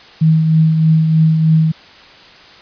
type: tone with tremolo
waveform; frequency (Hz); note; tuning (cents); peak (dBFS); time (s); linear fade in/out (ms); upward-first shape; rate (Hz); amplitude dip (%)
sine; 159.2; D#3; +40; -6; 0.21-1.72; 10; triangle; 3.2; 45
effects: white hiss -40 dBFS RMS until 2.61 s + resampled to 11025 Hz